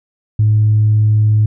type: tone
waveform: sine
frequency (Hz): 107.1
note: A2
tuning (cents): -46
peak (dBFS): -7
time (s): 0.39-1.46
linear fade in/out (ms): 5
effects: tanh soft clip ceiling -4 dBFS